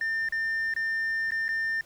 sine tone with dropouts, 1800 Hz, A6, 39 cents sharp, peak -23 dBFS, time 0.01-1.81 s, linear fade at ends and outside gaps 2 ms, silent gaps 0.288-0.323 / 0.739-0.763 / 1.307-1.319 / 1.482-1.489 s, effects tanh soft clip ceiling -25 dBFS + pink hiss -56 dBFS RMS until 1.85 s

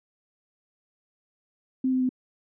sine tone with pitch steps, 260 / 257.5 / 254.9 Hz, C4 / C4 / C4, -11 / -28 / -45 cents, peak -21 dBFS, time 1.84-2.092 s, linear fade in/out 5 ms, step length 84 ms, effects none

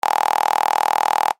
sawtooth tone with high-pass filter, 40 Hz, D#1, 49 cents sharp, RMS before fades -18 dBFS, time 0.02-1.32 s, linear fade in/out 10 ms, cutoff 840 Hz, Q 9.2, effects noise-tail reverb RT60 0.1 s tail -20 dB re dry + MP3 64 kbps

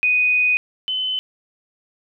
sine tone pair in turn, 2489 / 3036 Hz, D#7 / F#7, 0 / +44 cents, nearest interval minor third, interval 344 cents, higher second, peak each -14 / -20 dBFS, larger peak first, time 0.03-0.57 / 0.88-1.19 s, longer first, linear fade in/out 0 ms, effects none

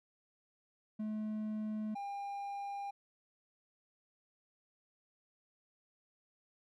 triangle tone pair in turn, 214.8 / 801.9 Hz, A3 / G5, -41 / +39 cents, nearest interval octave + major seventh, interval 2280 cents, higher second, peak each -34 / -37 dBFS, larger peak first, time 0.99-1.95 / 1.95-2.91 s, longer neither, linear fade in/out 10 ms, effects none

